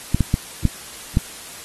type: clicks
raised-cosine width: 5 ms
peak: -3 dBFS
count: 5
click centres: 0.146 / 0.207 / 0.341 / 0.653 / 1.171 s
effects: white hiss -37 dBFS RMS until 1.64 s + AAC 32 kbps